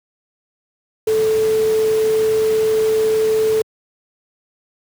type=tone in noise; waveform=sine; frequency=437.8 Hz; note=A4; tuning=9 cents flat; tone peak=-13 dBFS; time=1.07-3.62 s; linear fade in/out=5 ms; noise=pink; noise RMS=-30 dBFS; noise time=1.07-3.62 s; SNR=+14 dB; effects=high-pass 100 Hz 12 dB/octave